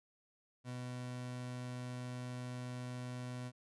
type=tone; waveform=30% pulse; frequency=124.6 Hz; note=B2; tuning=16 cents sharp; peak=-39 dBFS; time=0.64-3.52 s; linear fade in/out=50 ms; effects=resampled to 24000 Hz